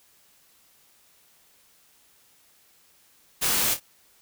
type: noise with echo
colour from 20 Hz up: white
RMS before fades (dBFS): -24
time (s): 3.41-3.75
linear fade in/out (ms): 20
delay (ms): 26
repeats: 2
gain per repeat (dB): -9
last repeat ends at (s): 3.802
effects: white hiss -60 dBFS RMS until 4.21 s